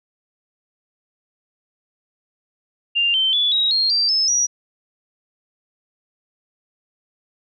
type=tone with pitch steps; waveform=sine; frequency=2794 / 3100 / 3440 / 3817 / 4235 / 4699 / 5214 / 5785 Hz; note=F7 / G7 / A7 / A#7 / C8 / D8 / E8 / F#8; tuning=0 / -20 / -40 / +40 / +20 / 0 / -20 / -40 cents; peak=-15 dBFS; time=2.95-4.47 s; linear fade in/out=20 ms; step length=190 ms; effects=none